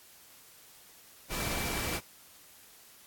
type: tone in noise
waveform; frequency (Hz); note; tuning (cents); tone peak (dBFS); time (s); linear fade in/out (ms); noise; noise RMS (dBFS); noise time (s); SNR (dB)
sine; 2329; D7; -15; -41; 1.29-2.01; 50; pink; -34; 1.29-2.01; -10
effects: white hiss -56 dBFS RMS until 3.06 s + AAC 64 kbps